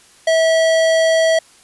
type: tone with hard clipping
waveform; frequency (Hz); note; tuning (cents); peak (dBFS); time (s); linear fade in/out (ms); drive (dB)
sine; 649; E5; -27; -13; 0.27-1.39; 5; 18
effects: white hiss -48 dBFS RMS until 1.63 s + resampled to 24000 Hz